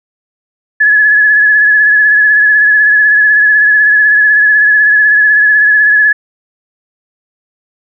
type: tone with vibrato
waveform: sine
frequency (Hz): 1701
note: G#6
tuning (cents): +41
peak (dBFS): -4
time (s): 0.8-6.13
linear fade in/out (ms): 10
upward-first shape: sine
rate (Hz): 16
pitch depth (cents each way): 33
effects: none